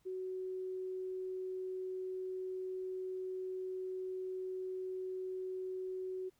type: tone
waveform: sine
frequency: 372.8 Hz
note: F#4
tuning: 13 cents sharp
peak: -38 dBFS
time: 0.05-6.3 s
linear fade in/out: 20 ms
effects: pink hiss -75 dBFS RMS until 6.39 s